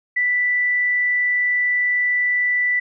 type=tone; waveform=sine; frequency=1975.5 Hz; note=B6; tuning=in tune; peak=-16 dBFS; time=0.16-2.8 s; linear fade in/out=10 ms; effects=none